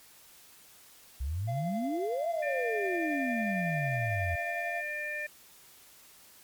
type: exponential two-way sweep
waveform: sine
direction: up then down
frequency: 61.1 to 692 to 83 Hz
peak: -30 dBFS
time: 1.2-4.36 s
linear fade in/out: 10 ms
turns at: 2.29 s
type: tone with tremolo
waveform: triangle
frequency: 686 Hz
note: F5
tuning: 31 cents flat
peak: -31 dBFS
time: 1.47-4.82 s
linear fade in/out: 20 ms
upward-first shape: sine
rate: 11 Hz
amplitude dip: 35%
type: harmonic tone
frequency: 598 Hz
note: D5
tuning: 31 cents sharp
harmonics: 1 / 3 / 4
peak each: -41 / -35 / -38 dBFS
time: 2.42-5.27 s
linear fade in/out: 10 ms
effects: white hiss -56 dBFS RMS until 6.43 s + MP3 96 kbps